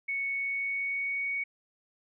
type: tone with pitch glide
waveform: sine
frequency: 2217 to 2235 Hz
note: C#7 to C#7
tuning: 0 to +14 cents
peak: -29 dBFS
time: 0.08-1.44 s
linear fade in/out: 10 ms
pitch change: +14 cents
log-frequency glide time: 0.31-1.25 s
effects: none

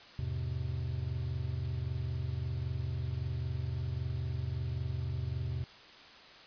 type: chord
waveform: triangle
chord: E augmented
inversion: none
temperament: equal with one note detuned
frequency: 82.41 / 103.83 / 127.6 Hz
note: E2 / G#2 / B#2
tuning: 0 / 0 / -43 cents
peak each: -35 / -38 / -34 dBFS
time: 0.19-5.64 s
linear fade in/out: 0 ms
effects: white hiss -53 dBFS RMS until 6.46 s + resampled to 11025 Hz

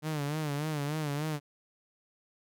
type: tone with vibrato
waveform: sawtooth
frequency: 149.4 Hz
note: D3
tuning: 30 cents sharp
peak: -27 dBFS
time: 0.02-1.4 s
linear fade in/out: 50 ms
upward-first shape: sine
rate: 3.4 Hz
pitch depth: 90 cents each way
effects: none

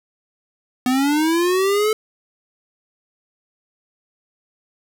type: linear sweep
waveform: square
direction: up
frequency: 247.6 to 437.9 Hz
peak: -16 dBFS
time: 0.86-1.93 s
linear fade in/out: 2 ms
effects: 8-bit

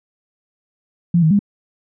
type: tone with pitch steps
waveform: sine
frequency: 172 / 157.9 / 202.5 Hz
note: F3 / D#3 / G#3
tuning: -26 / +26 / -43 cents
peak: -10 dBFS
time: 1.14-1.392 s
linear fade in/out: 5 ms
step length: 84 ms
effects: none

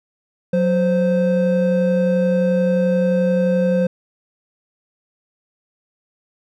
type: tone pair together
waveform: triangle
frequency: 183.49 / 519 Hz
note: F#3 / C5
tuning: -14 / -14 cents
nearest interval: octave + tritone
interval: 1800 cents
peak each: -15 dBFS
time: 0.53-3.87 s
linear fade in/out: 5 ms
effects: none

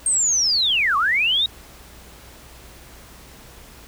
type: linear two-way sweep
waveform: sine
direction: down then up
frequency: 8580 to 1076 to 3836 Hz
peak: -16 dBFS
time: 0.06-1.46 s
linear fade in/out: 2 ms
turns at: 0.97 s
effects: added 60 Hz sine -48 dBFS peak until 3.87 s + pink hiss -45 dBFS RMS until 3.87 s

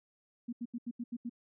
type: tone bursts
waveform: sine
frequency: 238.1 Hz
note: A#3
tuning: 37 cents sharp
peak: -35 dBFS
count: 7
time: 0.48-1.296 s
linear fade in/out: 10 ms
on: 48 ms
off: 80 ms
effects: none

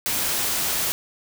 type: noise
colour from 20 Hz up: white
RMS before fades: -24 dBFS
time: 0.06-0.92 s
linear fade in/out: 0 ms
effects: none

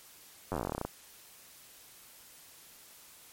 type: slowing click train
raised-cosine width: 1 ms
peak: -19 dBFS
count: 17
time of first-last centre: 0.52-0.85 s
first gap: 10 ms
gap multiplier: 1.09
effects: white hiss -55 dBFS RMS until 3.32 s + MP3 64 kbps

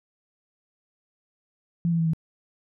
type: tone with pitch steps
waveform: sine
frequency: 170 / 166.89 / 163.83 / 160.83 Hz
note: F3 / E3 / E3 / E3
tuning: -46 / +22 / -10 / -42 cents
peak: -20 dBFS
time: 1.85-2.134 s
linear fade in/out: 0 ms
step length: 71 ms
effects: none

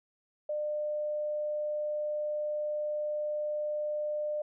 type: tone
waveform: sine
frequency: 600 Hz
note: D5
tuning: 37 cents sharp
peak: -30 dBFS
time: 0.49-4.42 s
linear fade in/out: 5 ms
effects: none

